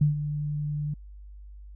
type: tone with ADSR envelope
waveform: sine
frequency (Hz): 148.2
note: D3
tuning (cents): +16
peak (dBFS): -16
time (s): 0.01-0.94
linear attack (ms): 6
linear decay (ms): 130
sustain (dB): -11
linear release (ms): 5
effects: added 50 Hz sine -42 dBFS peak until 1.75 s